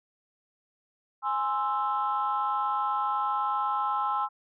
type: chord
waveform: sine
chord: Ab augmented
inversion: none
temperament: equal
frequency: 830.6 / 1046.5 / 1318.5 Hz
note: Ab5 / C6 / E6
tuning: 0 / 0 / 0 cents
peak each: -29 dBFS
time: 1.22-4.29 s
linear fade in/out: 50 ms
effects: tanh soft clip ceiling -18 dBFS